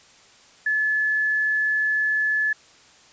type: tone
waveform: sine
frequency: 1723 Hz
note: A6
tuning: 37 cents flat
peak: -19 dBFS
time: 0.66-2.53 s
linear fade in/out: 5 ms
effects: white hiss -52 dBFS RMS until 3.12 s + resampled to 16000 Hz